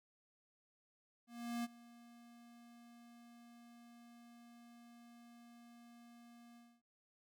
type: tone with ADSR envelope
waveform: square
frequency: 236.5 Hz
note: A#3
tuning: 25 cents sharp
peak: -38 dBFS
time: 1.27-6.82 s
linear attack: 370 ms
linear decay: 30 ms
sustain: -21 dB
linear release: 260 ms
effects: none